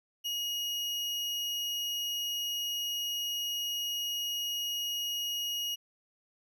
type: tone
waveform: 35% pulse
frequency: 2880 Hz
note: F#7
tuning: 47 cents flat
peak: -30 dBFS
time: 0.24-5.76 s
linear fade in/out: 20 ms
effects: none